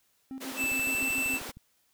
triangle tone with tremolo, 265.3 Hz, C4, 24 cents sharp, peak -34 dBFS, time 0.31-1.39 s, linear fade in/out 0 ms, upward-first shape square, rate 7.1 Hz, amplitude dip 70%
pink high-pass noise, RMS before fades -40 dBFS, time 0.4-1.52 s, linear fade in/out 20 ms, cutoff 210 Hz, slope 96 dB/octave
square tone with pitch glide, 2640 to 2657 Hz, E7 to E7, +2 to +13 cents, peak -28 dBFS, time 0.56-1.4 s, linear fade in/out 50 ms, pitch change +11 cents, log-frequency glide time 0.76-0.99 s
click train, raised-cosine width 5 ms, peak -35 dBFS, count 13, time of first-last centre 0.64-1.57 s, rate 12.9 Hz
effects white hiss -70 dBFS RMS until 1.93 s

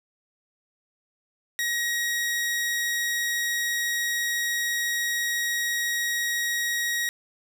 sawtooth tone, 1894 Hz, A#6, 27 cents sharp, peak -21 dBFS, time 1.59-7.09 s, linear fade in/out 0 ms, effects none

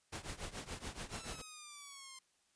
pink noise with tremolo, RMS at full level -42 dBFS, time 0.12-1.42 s, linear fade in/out 10 ms, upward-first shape triangle, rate 7 Hz, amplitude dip 90%
5% pulse exponential sweep, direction down, 1369 to 1047 Hz, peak -38 dBFS, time 1.12-2.19 s, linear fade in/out 5 ms
effects white hiss -75 dBFS RMS until 2.55 s + resampled to 22050 Hz

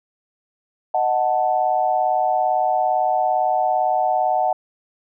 sine chord, D# diminished, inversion none, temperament equal, 622.3 / 740 / 880 Hz, D#5 / F#5 / A5, 0 / 0 / 0 cents, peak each -23 / -18 / -23 dBFS, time 0.94-4.53 s, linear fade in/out 5 ms, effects none

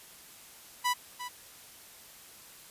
sawtooth tone with echo, 987.8 Hz, B5, in tune, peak -22 dBFS, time 0.84-0.94 s, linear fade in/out 20 ms, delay 350 ms, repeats 1, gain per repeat -11 dB, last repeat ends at 1.29 s, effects white hiss -52 dBFS RMS until 2.7 s + resampled to 32000 Hz

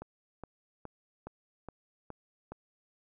click train, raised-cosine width 1 ms, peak -28 dBFS, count 7, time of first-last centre 0.02-2.52 s, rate 2.4 Hz, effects none

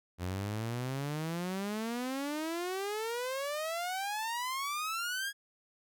sawtooth exponential sweep, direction up, 86.8 to 1661.2 Hz, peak -30 dBFS, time 0.18-5.33 s, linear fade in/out 50 ms, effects none

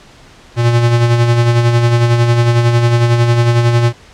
square tone with tremolo, 118.6 Hz, A#2, 30 cents sharp, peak -7 dBFS, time 0.56-3.93 s, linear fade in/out 50 ms, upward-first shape sine, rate 11 Hz, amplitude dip 45%, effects pink hiss -41 dBFS RMS until 4.13 s + low-pass 6000 Hz 12 dB/octave

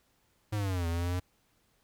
square linear two-way sweep, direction down then up, 107.8 to 83 to 90.9 Hz, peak -30 dBFS, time 0.52-1.2 s, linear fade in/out 10 ms, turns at 0.87 s, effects pink hiss -71 dBFS RMS until 1.83 s

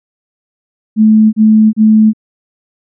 sine tone bursts, 217 Hz, A3, 24 cents flat, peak -3 dBFS, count 3, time 0.96-2.134 s, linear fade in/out 50 ms, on 370 ms, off 32 ms, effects none

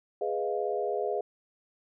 sine chord, F half-diminished seventh, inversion first, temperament equal, 415.3 / 493.9 / 622.3 / 698.5 Hz, Ab4 / Cb5 / Eb5 / F5, 0 / 0 / 0 / 0 cents, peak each -31 / -34 / -35 / -34 dBFS, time 0.21-1.21 s, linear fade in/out 5 ms, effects none

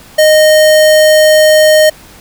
square tone, 618 Hz, D#5, 12 cents flat, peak -4 dBFS, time 0.18-1.9 s, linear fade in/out 10 ms, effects pink hiss -37 dBFS RMS until 2.2 s

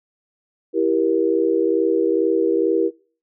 sine chord, E diminished, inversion none, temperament equal with one note detuned, 329.6 / 392 / 474 Hz, E4 / G4 / Bb4, 0 / 0 / +29 cents, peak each -20 dBFS, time 0.73-2.91 s, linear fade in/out 50 ms, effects noise-tail reverb RT60 0.4 s tail -23 dB re dry

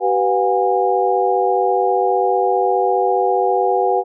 sine tone cluster, 384.5 / 493.9 / 721 / 816 Hz, G4 / B4 / F#5 / G#5, -33 / 0 / -45 / -31 cents, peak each -19 dBFS, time 0-4.04 s, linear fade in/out 50 ms, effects none

